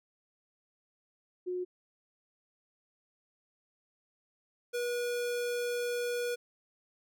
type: tone pair in turn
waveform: sine / square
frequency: 362.2 / 483.5 Hz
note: F#4 / B4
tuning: -37 / -37 cents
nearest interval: perfect fourth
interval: 500 cents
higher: second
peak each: -32 / -32 dBFS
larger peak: neither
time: 1.46-1.65 / 4.73-6.36 s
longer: second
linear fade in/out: 20 ms
effects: none